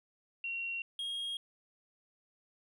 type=tone pair in turn; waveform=sine / triangle; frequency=2742 / 3261 Hz; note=F7 / G#7; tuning=-32 / -32 cents; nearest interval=minor third; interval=300 cents; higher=second; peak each=-35 / -34 dBFS; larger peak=second; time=0.44-0.82 / 0.99-1.37 s; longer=neither; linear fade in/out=2 ms; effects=none